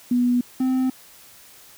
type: tone pair in turn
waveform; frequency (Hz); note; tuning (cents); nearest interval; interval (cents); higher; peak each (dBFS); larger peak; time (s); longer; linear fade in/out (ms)
sine / triangle; 245 / 258.8; B3 / C4; -14 / -19; minor second; 95; second; -16; neither; 0.11-0.41 / 0.6-0.9; neither; 5
effects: white hiss -48 dBFS RMS until 1.77 s